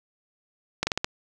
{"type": "slowing click train", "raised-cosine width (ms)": 0.2, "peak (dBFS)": -7, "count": 5, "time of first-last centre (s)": [0.83, 1.045], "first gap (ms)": 40, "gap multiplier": 1.2, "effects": []}